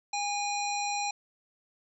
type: harmonic tone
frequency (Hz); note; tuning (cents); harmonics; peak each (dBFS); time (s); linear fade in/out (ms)
818; G#5; -26; 1 / 3 / 5 / 7 / 9; -31 / -36 / -38 / -39 / -41; 0.13-1.11; 5
effects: none